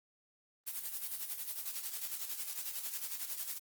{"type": "noise with tremolo", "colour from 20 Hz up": "blue", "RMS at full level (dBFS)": -38, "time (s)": [0.66, 3.59], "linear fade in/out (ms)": 20, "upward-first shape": "sine", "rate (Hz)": 11, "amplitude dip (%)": 65, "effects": ["Opus 24 kbps"]}